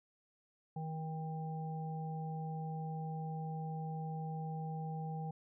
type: harmonic tone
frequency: 158.7 Hz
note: D#3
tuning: 35 cents sharp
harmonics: 1 / 3 / 5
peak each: -39 / -51 / -45 dBFS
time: 0.76-5.31 s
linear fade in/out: 5 ms
effects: none